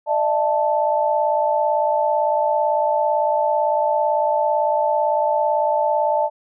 sine chord, D suspended second, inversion none, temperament equal with one note detuned, 601.4 / 659.3 / 880 Hz, D5 / E5 / A5, +41 / 0 / 0 cents, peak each -20 / -23 / -19 dBFS, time 0.06-6.3 s, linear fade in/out 50 ms, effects none

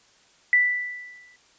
sine tone with exponential decay, 1975.5 Hz, B6, in tune, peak -13 dBFS, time 0.53-1.36 s, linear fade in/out 1 ms, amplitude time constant 180 ms, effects white hiss -58 dBFS RMS until 1.58 s + resampled to 16000 Hz

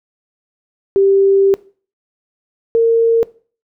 sine tone pair in turn, 392 / 458.5 Hz, G4 / A#4, 0 / -29 cents, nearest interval minor third, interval 271 cents, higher second, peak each -8 dBFS, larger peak neither, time 0.96-1.54 / 2.75-3.23 s, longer first, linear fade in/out 0 ms, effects noise-tail reverb RT60 0.4 s tail -20 dB re dry

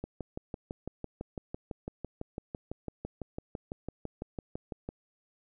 click train, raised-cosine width 2 ms, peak -23 dBFS, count 30, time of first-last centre 0.04-4.889 s, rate 5.98 Hz, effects none

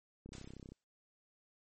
click train, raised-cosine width 3 ms, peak -37 dBFS, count 16, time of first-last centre 0.26-0.72 s, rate 32.6 Hz
white noise with exponential decay, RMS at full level -50 dBFS, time 0.33-0.84 s, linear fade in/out 0 ms, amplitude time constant 110 ms
effects MP3 32 kbps

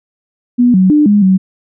sine tone with pitch steps, 244.1 / 186.9 / 298.6 / 206.1 / 188.7 Hz, B3 / F#3 / D4 / G#3 / F#3, -20 / +18 / +29 / -13 / +34 cents, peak -5 dBFS, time 0.58-1.38 s, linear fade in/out 20 ms, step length 160 ms, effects none

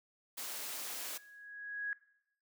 white noise, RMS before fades -42 dBFS, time 0.37-1.18 s, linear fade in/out 10 ms
sine tone with exponential growth, 1661.2 Hz, G#6, in tune, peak -33 dBFS, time 0.68-1.93 s, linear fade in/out 1 ms, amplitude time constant 270 ms
effects noise-tail reverb RT60 0.8 s tail -20 dB re dry + high-pass 300 Hz 12 dB/octave

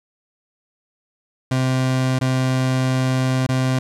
30% pulse tone with dropouts, 129.8 Hz, C3, 13 cents flat, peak -14 dBFS, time 1.51-3.79 s, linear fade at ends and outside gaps 5 ms, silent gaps 2.19-2.211 / 3.467-3.489 s, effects low-pass 9000 Hz 12 dB/octave + 9-bit

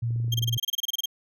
sine tone, 117 Hz, A#2, 7 cents sharp, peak -24 dBFS, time 0.02-0.58 s, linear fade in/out 10 ms
clicks, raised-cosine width 3 ms, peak -32 dBFS, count 10, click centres 0.107 / 0.161 / 0.201 / 0.245 / 0.281 / 0.338 / 0.38 / 0.417 / 0.48 / 0.567 s
35% pulse tone bursts, 3200 Hz, G7, 35 cents sharp, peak -23 dBFS, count 15, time 0.32-1.058 s, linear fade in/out 5 ms, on 24 ms, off 27 ms
effects none

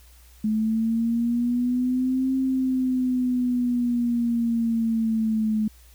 sine linear two-way sweep, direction up then down, 214.4 to 264.4 to 214.4 Hz, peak -20 dBFS, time 0.44-5.68 s, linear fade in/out 5 ms, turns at 2.35 s, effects added 60 Hz sine -49 dBFS peak until 5.94 s + white hiss -56 dBFS RMS until 5.94 s

